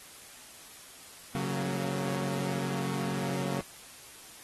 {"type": "chord", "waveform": "sawtooth", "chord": "F# major", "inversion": "second", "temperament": "equal with one note detuned", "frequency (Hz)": [138.59, 185, 229.6], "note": ["C#3", "F#3", "A#3"], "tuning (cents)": [0, 0, -26], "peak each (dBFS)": [-31, -31, -35], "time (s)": [1.35, 3.61], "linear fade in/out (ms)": 0, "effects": ["white hiss -50 dBFS RMS until 4.43 s", "AAC 32 kbps"]}